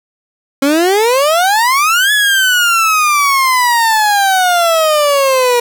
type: exponential two-way sweep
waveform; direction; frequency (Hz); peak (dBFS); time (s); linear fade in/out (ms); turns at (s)
30% pulse; up then down; 269.1 to 1718 to 476.9; -6; 0.62-5.6; 5; 2.12
effects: none